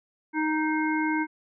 harmonic tone with a mistuned harmonic, 311.1 Hz, D#4, in tune, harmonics 1 / 3 / 5 / 7, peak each -25 / -30 / -32 / -33 dBFS, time 0.33-1.27 s, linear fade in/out 50 ms, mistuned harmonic 7, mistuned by -21 cents, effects none

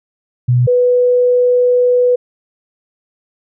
sine tone pair in turn, 123.47 / 493.9 Hz, B2 / B4, 0 / 0 cents, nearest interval 2 octaves, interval 2400 cents, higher second, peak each -8 dBFS, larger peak neither, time 0.48-0.67 / 0.67-2.16 s, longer second, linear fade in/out 10 ms, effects none

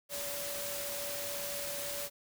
sine tone in noise, 572 Hz, D5, 46 cents flat, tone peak -42 dBFS, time 0.09-2.1 s, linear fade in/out 50 ms, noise white, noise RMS -39 dBFS, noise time 0.09-2.1 s, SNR -6 dB, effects none

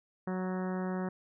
harmonic tone with a mistuned harmonic, 185 Hz, F#3, in tune, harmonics 1 / 2 / 3 / 4 / 5 / 6 / 7 / 8 / 9 / 10, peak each -33 / -39 / -43 / -45 / -47 / -49 / -50 / -51 / -52 / -53 dBFS, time 0.27-1.09 s, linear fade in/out 5 ms, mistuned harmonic 5, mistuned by +16 cents, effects none

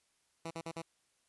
10% pulse tone bursts, 164.81 Hz, E3, in tune, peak -31 dBFS, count 4, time 0.45-0.819 s, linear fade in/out 5 ms, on 57 ms, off 47 ms, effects white hiss -75 dBFS RMS until 1.28 s + resampled to 24000 Hz

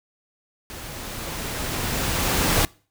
pink noise with level ramp, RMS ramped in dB -37 to -19 dBFS, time 0.7-2.65 s, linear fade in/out 0 ms, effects noise-tail reverb RT60 0.4 s tail -24 dB re dry

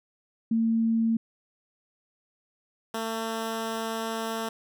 sine / 10% pulse tone pair in turn, 226.5 / 224.7 Hz, A#3 / A3, -50 / +37 cents, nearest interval unison, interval 13 cents, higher first, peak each -21 dBFS, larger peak neither, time 0.51-1.17 / 2.94-4.49 s, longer second, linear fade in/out 5 ms, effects none

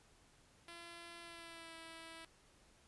5% pulse tone with pitch glide, 340.4 to 328 Hz, F4 to E4, -44 to -9 cents, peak -40 dBFS, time 0.68-2.25 s, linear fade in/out 2 ms, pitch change -65 cents, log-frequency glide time 1.21-1.76 s, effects pink hiss -68 dBFS RMS until 2.87 s + resampled to 24000 Hz

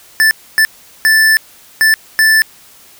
square tone bursts at uneven times, 1760 Hz, A6, in tune, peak -7 dBFS, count 5, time 0.2-0.31 / 0.58-0.65 / 1.05-1.37 / 1.81-1.94 / 2.19-2.42 s, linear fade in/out 0 ms, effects white hiss -42 dBFS RMS until 2.99 s

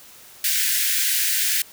white high-pass noise, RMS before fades -21 dBFS, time 0.44-1.62 s, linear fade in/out 2 ms, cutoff 1500 Hz, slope 96 dB/octave, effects white hiss -46 dBFS RMS until 1.72 s

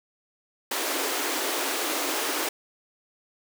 pink high-pass noise, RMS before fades -28 dBFS, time 0.71-2.49 s, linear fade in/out 5 ms, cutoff 270 Hz, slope 96 dB/octave, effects none

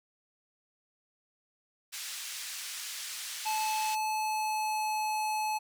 white band-pass noise, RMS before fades -40 dBFS, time 1.92-3.96 s, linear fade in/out 20 ms, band 1800 to 8300 Hz, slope 12 dB/octave
square tone with pitch glide, 867 to 859 Hz, A5 to A5, -26 to -42 cents, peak -30 dBFS, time 3.45-5.59 s, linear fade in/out 20 ms, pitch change -16 cents, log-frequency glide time 3.65-4.94 s
effects none

